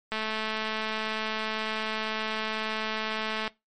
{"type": "click train", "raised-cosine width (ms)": 0.3, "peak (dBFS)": -15, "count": 733, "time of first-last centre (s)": [0.12, 3.478], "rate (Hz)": 218, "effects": ["noise-tail reverb RT60 0.2 s tail -20 dB re dry", "MP3 48 kbps"]}